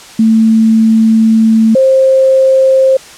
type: tone pair in turn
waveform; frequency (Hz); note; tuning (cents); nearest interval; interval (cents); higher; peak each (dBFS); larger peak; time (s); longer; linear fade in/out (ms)
sine; 222.6 / 529.4; A3 / C5; +20 / +20; octave + minor third; 1500; second; -4; neither; 0.19-1.75 / 1.75-2.97; first; 5
effects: white hiss -33 dBFS RMS until 3.17 s + low-pass 8000 Hz 12 dB/octave